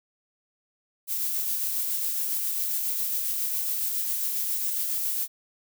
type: noise with tremolo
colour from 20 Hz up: violet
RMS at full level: -27 dBFS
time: 1.07-5.28 s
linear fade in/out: 50 ms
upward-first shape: sine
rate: 7.3 Hz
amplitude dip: 25%
effects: none